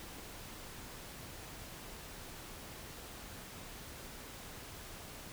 silence, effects pink hiss -49 dBFS RMS until 5.32 s

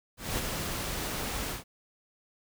pink noise with ADSR envelope, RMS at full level -30 dBFS, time 0.17-1.64 s, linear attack 210 ms, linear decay 20 ms, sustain -4 dB, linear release 130 ms, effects none

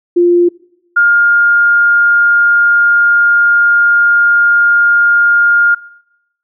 sine tone pair in turn, 349.2 / 1412.2 Hz, F4 / F6, 0 / +19 cents, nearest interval 2 octaves, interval 2419 cents, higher second, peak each -5 dBFS, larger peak neither, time 0.16-0.49 / 0.96-5.75 s, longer second, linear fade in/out 10 ms, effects noise-tail reverb RT60 0.9 s tail -23 dB re dry

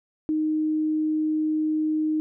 sine tone, 310 Hz, D#4, 6 cents flat, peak -21 dBFS, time 0.29-2.2 s, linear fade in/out 0 ms, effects none

